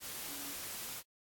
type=tone in noise; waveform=sine; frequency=282 Hz; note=C#4; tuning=30 cents sharp; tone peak=-52 dBFS; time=0.27-0.56 s; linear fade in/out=50 ms; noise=white; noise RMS=-43 dBFS; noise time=0-1.03 s; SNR=-12 dB; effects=AAC 64 kbps